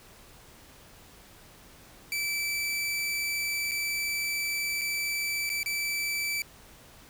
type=tone with dropouts; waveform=sawtooth; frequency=2319 Hz; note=D7; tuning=22 cents flat; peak=-25 dBFS; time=2.12-6.42 s; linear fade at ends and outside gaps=1 ms; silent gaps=3.712-3.717 / 4.812-4.816 / 5.493-5.5 / 5.631-5.66 s; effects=pink hiss -53 dBFS RMS until 7.09 s